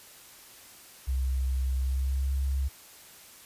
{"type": "tone with pitch glide", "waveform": "sine", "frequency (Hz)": [65.2, 67.73], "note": ["C2", "C#2"], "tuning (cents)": [-5, -40], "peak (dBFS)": -25, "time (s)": [1.07, 2.69], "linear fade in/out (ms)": 20, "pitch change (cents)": 65, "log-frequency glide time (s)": [1.75, 2.31], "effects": ["white hiss -51 dBFS RMS until 3.45 s", "resampled to 32000 Hz"]}